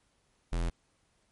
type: tone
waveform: square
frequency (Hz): 42.49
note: F1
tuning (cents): -47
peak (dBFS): -29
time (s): 0.52-0.7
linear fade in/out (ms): 10
effects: pink hiss -72 dBFS RMS until 1.31 s + MP3 48 kbps